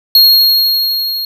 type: tone with level ramp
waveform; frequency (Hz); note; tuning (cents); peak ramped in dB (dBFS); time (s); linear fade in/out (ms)
square; 4278; C8; +38; -3 to -17; 0.15-1.25; 2
effects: none